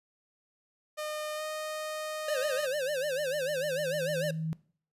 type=tone with pitch glide; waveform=sawtooth; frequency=609 to 617.9 Hz; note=D#5 to D#5; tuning=-37 to -12 cents; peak=-30 dBFS; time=0.97-2.67 s; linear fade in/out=20 ms; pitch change=+25 cents; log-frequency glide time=1.35-1.42 s
type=tone with vibrato; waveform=square; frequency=554.4 Hz; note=C#5; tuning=in tune; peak=-30 dBFS; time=2.28-4.31 s; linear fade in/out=5 ms; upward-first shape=sine; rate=6.7 Hz; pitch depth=160 cents each way
type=tone with exponential growth; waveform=sine; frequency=159.8 Hz; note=D#3; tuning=47 cents sharp; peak=-29 dBFS; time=2.32-4.53 s; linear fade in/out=0 ms; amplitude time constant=480 ms
effects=noise-tail reverb RT60 0.5 s tail -20 dB re dry + resampled to 32000 Hz